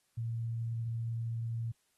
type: tone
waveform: sine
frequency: 115.2 Hz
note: A#2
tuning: 20 cents flat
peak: -33 dBFS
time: 0.17-1.72 s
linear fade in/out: 10 ms
effects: white hiss -75 dBFS RMS until 1.97 s + AAC 32 kbps